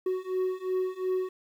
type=beating tone pair; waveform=triangle; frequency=370 / 372.8 Hz; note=F#4 / F#4; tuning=0 / +13 cents; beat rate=2.8 Hz; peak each=-29 / -28 dBFS; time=0.06-1.29 s; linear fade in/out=5 ms; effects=10-bit